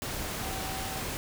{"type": "tone in noise", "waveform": "sine", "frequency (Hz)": 765, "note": "G5", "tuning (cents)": -42, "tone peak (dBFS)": -40, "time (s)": [0.42, 1.01], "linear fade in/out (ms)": 0, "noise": "pink", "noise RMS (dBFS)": -35, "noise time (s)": [0.02, 1.17], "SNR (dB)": -8, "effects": []}